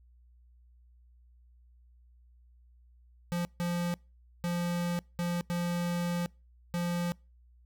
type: tone bursts at uneven times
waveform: square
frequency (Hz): 173.9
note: F3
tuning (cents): -7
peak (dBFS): -30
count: 6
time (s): 3.32-3.45 / 3.6-3.94 / 4.44-4.99 / 5.19-5.41 / 5.5-6.26 / 6.74-7.12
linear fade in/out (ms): 0
effects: noise-tail reverb RT60 0.3 s tail -26 dB re dry + added 60 Hz sine -57 dBFS peak until 7.65 s